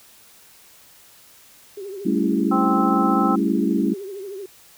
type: tone with vibrato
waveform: sine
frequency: 392 Hz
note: G4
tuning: in tune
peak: -30 dBFS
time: 1.77-4.46 s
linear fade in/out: 5 ms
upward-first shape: triangle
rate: 13 Hz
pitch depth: 110 cents each way
type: chord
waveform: sine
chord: A dominant seventh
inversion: third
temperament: equal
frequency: 196 / 220 / 277.2 / 329.6 Hz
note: G3 / A3 / C#4 / E4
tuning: 0 / 0 / 0 / 0 cents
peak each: -23 dBFS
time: 2.05-3.94 s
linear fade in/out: 10 ms
type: harmonic tone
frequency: 261.6 Hz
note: C4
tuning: in tune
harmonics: 1 / 2 / 3 / 4 / 5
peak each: -33 / -33 / -23 / -29 / -22 dBFS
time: 2.51-3.36 s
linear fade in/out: 10 ms
effects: white hiss -50 dBFS RMS until 4.77 s